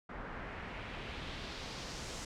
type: noise with low-pass filter sweep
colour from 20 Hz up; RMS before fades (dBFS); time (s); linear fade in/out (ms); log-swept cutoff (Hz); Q
pink; -44; 0.09-2.25; 5; 1400 to 7200; 1.6
effects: none